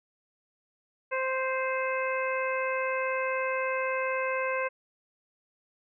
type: harmonic tone with a mistuned harmonic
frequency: 523 Hz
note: C5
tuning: 1 cent flat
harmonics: 1 / 2 / 3 / 4 / 5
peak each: -30 / -33 / -35 / -36 / -37 dBFS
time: 1.11-4.69 s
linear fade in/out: 20 ms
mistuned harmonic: 5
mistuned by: -17 cents
effects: none